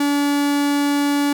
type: tone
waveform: 45% pulse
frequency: 286.8 Hz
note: D4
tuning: 41 cents flat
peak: -16 dBFS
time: 0-1.33 s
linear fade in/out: 5 ms
effects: none